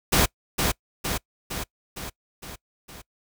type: noise with echo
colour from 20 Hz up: pink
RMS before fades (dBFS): -19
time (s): 0.12-0.26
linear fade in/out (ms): 10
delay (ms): 460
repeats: 6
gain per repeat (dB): -4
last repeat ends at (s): 3.02
effects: noise-tail reverb RT60 0.1 s tail -24 dB re dry